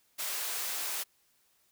white high-pass noise, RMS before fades -35 dBFS, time 0.18-1.04 s, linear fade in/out 20 ms, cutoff 530 Hz, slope 12 dB/octave, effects white hiss -70 dBFS RMS until 1.71 s

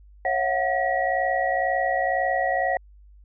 sine tone cluster, 547 / 676 / 738 / 1915 Hz, C#5 / E5 / F#5 / A#6, -23 / +43 / -5 / +46 cents, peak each -27 / -28 / -24 / -27 dBFS, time 0.25-2.77 s, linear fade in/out 2 ms, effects added 50 Hz sine -47 dBFS peak until 3.24 s

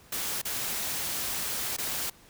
white noise with dropouts, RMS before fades -32 dBFS, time 0.12-2.1 s, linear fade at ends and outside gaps 5 ms, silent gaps 0.417-0.451 / 1.767-1.783 s, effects pink hiss -56 dBFS RMS until 2.29 s

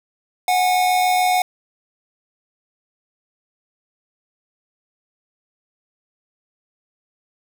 square tone pair together, 731.3 / 818 Hz, F#5 / G#5, -20 / -26 cents, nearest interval major second, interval 194 cents, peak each -16 / -25 dBFS, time 0.48-1.42 s, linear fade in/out 2 ms, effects none

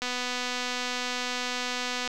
click train, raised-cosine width 0.2 ms, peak -14 dBFS, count 511, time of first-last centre 0.02-2.076 s, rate 248 Hz, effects none

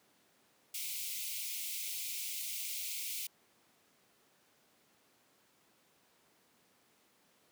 white high-pass noise, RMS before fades -40 dBFS, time 0.74-3.27 s, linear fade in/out 5 ms, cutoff 2100 Hz, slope 96 dB/octave, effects pink hiss -69 dBFS RMS until 7.51 s + high-pass 200 Hz 12 dB/octave

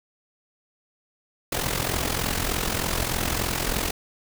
pink noise with amplitude modulation, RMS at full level -23 dBFS, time 1.52-3.91 s, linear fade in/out 5 ms, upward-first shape sine, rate 43.3 Hz, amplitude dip 70%, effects none

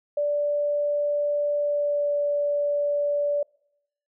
sine tone with pitch glide, 584 to 580 Hz, D5 to D5, -10 to -22 cents, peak -21 dBFS, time 0.17-3.43 s, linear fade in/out 5 ms, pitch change -12 cents, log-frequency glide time 1.57-2.13 s, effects noise-tail reverb RT60 0.8 s tail -26 dB re dry

